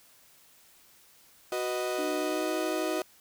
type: chord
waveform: 35% pulse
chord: B major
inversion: second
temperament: equal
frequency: 370 / 493.9 / 622.3 Hz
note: F#4 / B4 / D#5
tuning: 0 / 0 / 0 cents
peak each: -31 / -36 / -31 dBFS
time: 1.52-3.02 s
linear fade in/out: 2 ms
type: tone with pitch glide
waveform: sine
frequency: 300 to 317.8 Hz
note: D4 to D#4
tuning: +37 to +37 cents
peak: -33 dBFS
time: 1.98-3 s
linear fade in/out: 10 ms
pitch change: +100 cents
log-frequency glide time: 2.18-2.55 s
effects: white hiss -59 dBFS RMS until 3.2 s